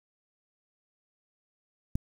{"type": "click", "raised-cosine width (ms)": 5, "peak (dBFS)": -16, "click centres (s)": 1.955, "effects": ["8-bit"]}